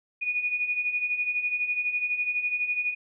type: beating tone pair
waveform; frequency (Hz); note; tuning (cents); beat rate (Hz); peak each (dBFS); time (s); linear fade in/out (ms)
sine; 2453 / 2465; D#7 / D#7; -25 / -17; 12; -32 / -26; 0.21-2.95; 20
effects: none